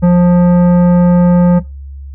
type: tone with tanh clipping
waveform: sine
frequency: 176.6 Hz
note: F3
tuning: 20 cents sharp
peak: -6 dBFS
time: 0.02-1.6 s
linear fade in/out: 20 ms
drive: 12 dB
effects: noise-tail reverb RT60 0.2 s tail -17 dB re dry + added 69 Hz sine -25 dBFS peak until 2.14 s